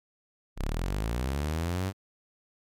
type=linear sweep; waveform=sawtooth; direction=up; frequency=30.71 to 98.3 Hz; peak=-24 dBFS; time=0.56-1.93 s; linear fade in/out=50 ms; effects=MP3 96 kbps